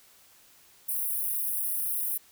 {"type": "high-pass noise", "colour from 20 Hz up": "white", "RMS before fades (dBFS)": -30, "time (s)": [0.88, 2.18], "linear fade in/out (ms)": 10, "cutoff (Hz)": 9500, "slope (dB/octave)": 96, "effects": ["white hiss -58 dBFS RMS until 2.31 s"]}